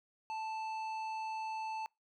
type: tone with tanh clipping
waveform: triangle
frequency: 880 Hz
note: A5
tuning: in tune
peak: -39 dBFS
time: 0.3-1.86 s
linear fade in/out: 0 ms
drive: 15 dB
effects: noise-tail reverb RT60 0.2 s tail -26 dB re dry